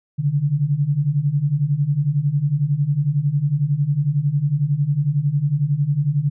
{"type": "beating tone pair", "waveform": "sine", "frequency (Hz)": [137.5, 148.5], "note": ["C#3", "D3"], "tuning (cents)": [-14, 20], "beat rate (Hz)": 11, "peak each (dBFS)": [-21, -18], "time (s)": [0.18, 6.3], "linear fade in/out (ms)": 20, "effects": []}